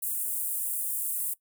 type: high-pass noise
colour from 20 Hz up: pink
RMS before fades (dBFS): -31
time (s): 0.02-1.34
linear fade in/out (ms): 10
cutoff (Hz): 8700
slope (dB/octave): 48
effects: noise-tail reverb RT60 0.1 s tail -18 dB re dry